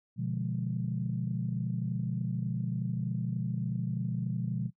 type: chord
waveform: sine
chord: B diminished seventh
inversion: none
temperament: equal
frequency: 123.47 / 146.83 / 174.61 / 207.7 Hz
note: B2 / D3 / F3 / Ab3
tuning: 0 / 0 / 0 / 0 cents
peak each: -33 / -38 / -34 / -38 dBFS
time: 0.16-4.71 s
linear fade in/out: 50 ms
effects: noise-tail reverb RT60 0.1 s tail -22 dB re dry + tanh soft clip ceiling -19 dBFS

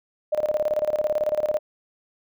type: tone with tremolo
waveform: sine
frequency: 607 Hz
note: D#5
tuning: 43 cents flat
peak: -18 dBFS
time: 0.32-1.59 s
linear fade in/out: 10 ms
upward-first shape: square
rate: 18 Hz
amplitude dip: 80%
effects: none

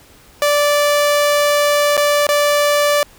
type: tone with dropouts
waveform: sawtooth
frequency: 584 Hz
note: D5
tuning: 10 cents flat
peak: -8 dBFS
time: 0.42-3.03 s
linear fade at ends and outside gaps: 1 ms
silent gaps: 1.969-1.976 / 2.268-2.289 s
effects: pink hiss -46 dBFS RMS until 3.18 s

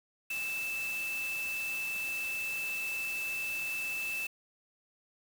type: tone in noise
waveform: sine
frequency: 2637 Hz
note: E7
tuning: in tune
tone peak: -33 dBFS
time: 0.3-4.27 s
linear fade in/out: 5 ms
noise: white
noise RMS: -44 dBFS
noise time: 0.3-4.27 s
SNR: +8 dB
effects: none

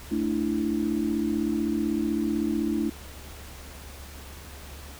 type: chord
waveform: sine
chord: A suspended fourth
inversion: none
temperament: equal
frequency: 220 / 293.7 / 329.6 Hz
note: A3 / D4 / E4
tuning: 0 / 0 / 0 cents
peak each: -28 dBFS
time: 0.11-2.9 s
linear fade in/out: 10 ms
effects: added 71 Hz sine -43 dBFS peak until 4.99 s + pink hiss -45 dBFS RMS until 4.99 s

